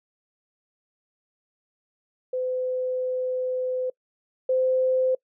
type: tone pair in turn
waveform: sine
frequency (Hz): 509 / 515.8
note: C5 / C5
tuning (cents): -48 / -25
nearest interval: unison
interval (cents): 23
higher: second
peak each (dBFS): -24 / -19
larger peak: second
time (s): 2.33-3.9 / 4.49-5.15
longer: first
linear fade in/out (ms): 5
effects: noise-tail reverb RT60 0.1 s tail -25 dB re dry